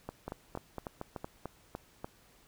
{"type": "two click trains", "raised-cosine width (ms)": 1, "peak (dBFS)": [-24, -24], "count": [6, 7], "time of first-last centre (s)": [[0.09, 1.245], [0.28, 2.045]], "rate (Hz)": [4.33, 3.4], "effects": ["pink hiss -63 dBFS RMS until 2.47 s"]}